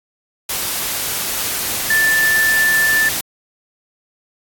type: tone in noise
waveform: sine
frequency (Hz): 1762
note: A6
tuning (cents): +2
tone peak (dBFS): -12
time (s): 1.9-3.09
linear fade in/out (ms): 5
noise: white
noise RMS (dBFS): -21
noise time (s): 0.49-3.21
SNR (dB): +6
effects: AAC 64 kbps